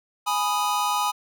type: chord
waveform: square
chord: G# minor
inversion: none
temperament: equal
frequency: 830.6 / 987.8 / 1244.5 Hz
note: G#5 / B5 / D#6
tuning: 0 / 0 / 0 cents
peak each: -27 / -27 / -27 dBFS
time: 0.26-1.12 s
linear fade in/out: 20 ms
effects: none